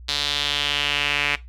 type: tone with band-pass filter sweep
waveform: sawtooth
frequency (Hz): 144.6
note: D3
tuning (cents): -27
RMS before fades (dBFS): -23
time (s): 0.08-1.36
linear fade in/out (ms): 10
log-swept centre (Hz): 4000 to 2400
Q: 3.8
effects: noise-tail reverb RT60 0.2 s tail -17 dB re dry + added 60 Hz sine -38 dBFS peak until 1.48 s